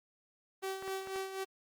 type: tone with tremolo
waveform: sawtooth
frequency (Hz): 383.9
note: G4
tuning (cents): -36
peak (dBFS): -31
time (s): 0.62-1.45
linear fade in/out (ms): 20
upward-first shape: sine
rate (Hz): 4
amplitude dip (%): 60
type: clicks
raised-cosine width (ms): 0.5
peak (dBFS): -31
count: 4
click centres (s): 0.825 / 0.878 / 1.073 / 1.16
effects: Opus 32 kbps